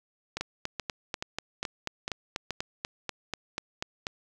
two click trains, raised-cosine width 0.2 ms, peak -15 / -14 dBFS, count 6 / 16, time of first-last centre 0.37-2.507 / 0.41-4.069 s, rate 2.34 / 4.1 Hz, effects none

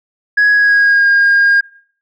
sine tone with pitch glide, 1669 to 1619.6 Hz, G#6 to G#6, +8 to -44 cents, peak -5 dBFS, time 0.37-1.61 s, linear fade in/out 10 ms, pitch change -52 cents, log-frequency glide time 0.51-1.08 s, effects noise-tail reverb RT60 0.5 s tail -21 dB re dry + tanh soft clip ceiling -5 dBFS

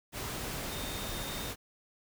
sine tone in noise, 3665 Hz, A#7, 30 cents flat, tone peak -45 dBFS, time 0.68-1.53 s, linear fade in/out 50 ms, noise pink, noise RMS -38 dBFS, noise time 0.12-1.56 s, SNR -10 dB, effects none

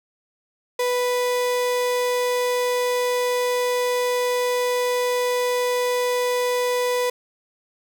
35% pulse tone, 493.9 Hz, B4, in tune, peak -18 dBFS, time 0.79-7.1 s, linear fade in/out 5 ms, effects 9-bit

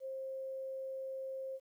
sine tone, 531 Hz, C5, 25 cents sharp, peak -39 dBFS, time 0-1.6 s, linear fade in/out 50 ms, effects 12-bit

